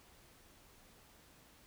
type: silence
effects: pink hiss -63 dBFS RMS until 1.66 s